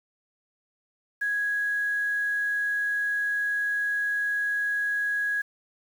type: tone with quantisation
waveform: sine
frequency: 1661.2 Hz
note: G#6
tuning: in tune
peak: -24 dBFS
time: 1.21-5.42 s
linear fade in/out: 10 ms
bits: 8
effects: none